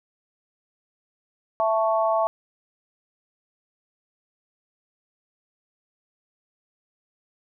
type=chord; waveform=sine; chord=A major; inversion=second; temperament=equal with one note detuned; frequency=662.7 / 880 / 1108.7 Hz; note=E5 / A5 / C#6; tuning=+9 / 0 / 0 cents; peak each=-21 / -25 / -26 dBFS; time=1.6-2.27 s; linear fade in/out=0 ms; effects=none